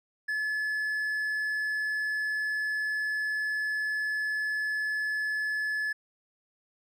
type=tone; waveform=triangle; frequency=1718 Hz; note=A6; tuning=42 cents flat; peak=-26 dBFS; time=0.28-5.93 s; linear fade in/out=10 ms; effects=none